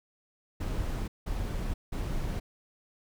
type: noise bursts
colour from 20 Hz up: brown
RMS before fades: -32 dBFS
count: 3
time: 0.6-2.4 s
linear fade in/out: 10 ms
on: 480 ms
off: 180 ms
effects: none